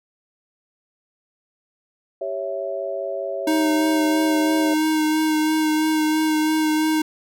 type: chord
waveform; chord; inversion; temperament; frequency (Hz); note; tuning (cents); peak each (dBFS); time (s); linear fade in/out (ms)
sine; C# diminished; second; equal; 392 / 554.4 / 659.3; G4 / C#5 / E5; 0 / 0 / 0; -31 / -27 / -28; 2.21-4.74; 5
type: tone with vibrato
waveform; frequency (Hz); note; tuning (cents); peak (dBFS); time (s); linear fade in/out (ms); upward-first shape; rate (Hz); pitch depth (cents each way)
square; 311.1; D#4; 0; -18; 3.47-7.02; 5; sine; 3; 16
effects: none